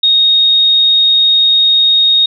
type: tone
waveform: sine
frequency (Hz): 3729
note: A#7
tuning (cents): 0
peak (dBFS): -6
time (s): 0.03-2.26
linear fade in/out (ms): 5
effects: none